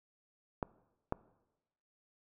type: clicks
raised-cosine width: 1 ms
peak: -19 / -18 dBFS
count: 2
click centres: 0.628 / 1.124 s
effects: noise-tail reverb RT60 1.0 s tail -21 dB re dry